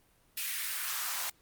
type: noise with high-pass filter sweep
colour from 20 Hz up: white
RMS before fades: -35 dBFS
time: 0.37-1.3 s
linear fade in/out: 5 ms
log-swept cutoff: 2400 to 840 Hz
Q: 1.8
effects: pink hiss -67 dBFS RMS until 1.41 s + Opus 32 kbps